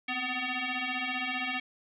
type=tone with frequency modulation; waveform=sine; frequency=243.4 Hz; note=B3; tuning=25 cents flat; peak=-30 dBFS; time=0.08-1.6 s; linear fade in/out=5 ms; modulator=502 Hz; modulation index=5.9; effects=none